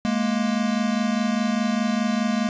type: tone pair together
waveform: square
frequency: 209.5 / 234.4 Hz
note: G#3 / A#3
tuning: +15 / +10 cents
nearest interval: major second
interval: 195 cents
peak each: -24 dBFS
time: 0.05-2.49 s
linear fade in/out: 0 ms
effects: resampled to 16000 Hz + 10-bit